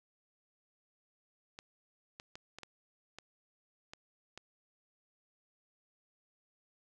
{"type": "clicks", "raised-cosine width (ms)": 0.2, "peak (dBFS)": -29, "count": 8, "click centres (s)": [1.589, 2.199, 2.355, 2.586, 2.633, 3.186, 3.935, 4.376], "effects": []}